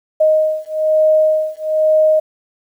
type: beating tone pair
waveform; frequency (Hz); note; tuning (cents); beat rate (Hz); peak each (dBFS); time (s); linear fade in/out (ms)
sine; 622.3 / 623.4; D#5 / D#5; 0 / +3; 1.1; -14; 0.2-2.2; 10
effects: 8-bit